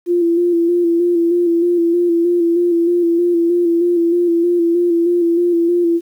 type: tone with vibrato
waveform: sine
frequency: 343.5 Hz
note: F4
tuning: 29 cents flat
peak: -11 dBFS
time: 0.06-6.01 s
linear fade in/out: 50 ms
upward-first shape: square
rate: 3.2 Hz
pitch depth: 30 cents each way
effects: 8-bit